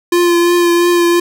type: tone with vibrato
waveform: square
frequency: 346.8 Hz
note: F4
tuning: 12 cents flat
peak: -9 dBFS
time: 0.12-1.2 s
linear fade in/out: 5 ms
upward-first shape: triangle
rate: 2.9 Hz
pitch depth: 22 cents each way
effects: none